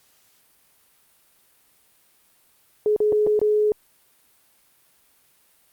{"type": "tone with dropouts", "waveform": "sine", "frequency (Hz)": 423, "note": "G#4", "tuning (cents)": 32, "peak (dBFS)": -16, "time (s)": [2.86, 3.72], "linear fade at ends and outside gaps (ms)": 1, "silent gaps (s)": [[2.963, 3.003], [3.123, 3.127], [3.266, 3.271], [3.392, 3.415]], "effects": ["white hiss -60 dBFS RMS until 5.72 s", "Opus 48 kbps"]}